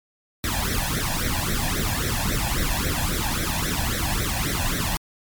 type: noise with flanger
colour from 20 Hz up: pink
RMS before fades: -24 dBFS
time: 0.44-4.97 s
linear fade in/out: 0 ms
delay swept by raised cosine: 0.51 to 1.21 ms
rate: 3.7 Hz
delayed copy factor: +1
effects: MP3 96 kbps